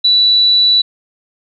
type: tone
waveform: sine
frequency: 3951 Hz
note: B7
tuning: in tune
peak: -7 dBFS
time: 0.04-0.82 s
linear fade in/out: 10 ms
effects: none